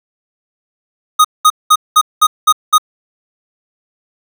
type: tone bursts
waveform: square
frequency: 1244.5 Hz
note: D#6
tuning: in tune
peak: -5 dBFS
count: 7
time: 1.19-2.782 s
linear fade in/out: 10 ms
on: 56 ms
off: 200 ms
effects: none